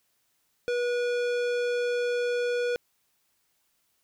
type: tone with tanh clipping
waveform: sine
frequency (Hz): 485.3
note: B4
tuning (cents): -30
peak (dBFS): -27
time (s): 0.68-2.76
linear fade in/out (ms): 0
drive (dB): 18
effects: white hiss -72 dBFS RMS until 4.03 s